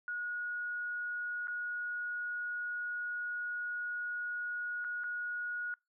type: tone with dropouts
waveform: sine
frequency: 1450 Hz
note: F#6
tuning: 35 cents flat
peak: -35 dBFS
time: 0.08-5.74 s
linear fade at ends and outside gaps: 1 ms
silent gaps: 1.472-1.481 / 4.843-4.847 / 5.036-5.041 s
effects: noise-tail reverb RT60 0.2 s tail -25 dB re dry